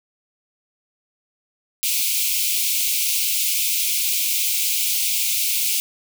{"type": "high-pass noise", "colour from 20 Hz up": "white", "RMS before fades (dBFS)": -21, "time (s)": [1.83, 5.8], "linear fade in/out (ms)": 0, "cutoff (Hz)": 2200, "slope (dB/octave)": 96, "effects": []}